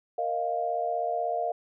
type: chord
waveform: sine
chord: Bb suspended fourth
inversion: none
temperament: equal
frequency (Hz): 466.2 / 622.3 / 698.5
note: Bb4 / Eb5 / F5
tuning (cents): 0 / 0 / 0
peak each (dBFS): -34 / -32 / -28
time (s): 0.18-1.52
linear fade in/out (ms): 5
effects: none